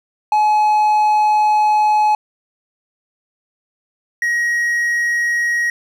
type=tone pair in turn; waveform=triangle; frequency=849 / 1893.3 Hz; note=G#5 / A#6; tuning=+38 / +26 cents; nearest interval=octave + major second; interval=1388 cents; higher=second; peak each=-9 / -13 dBFS; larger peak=first; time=0.32-2.15 / 4.22-5.7 s; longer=first; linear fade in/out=2 ms; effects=none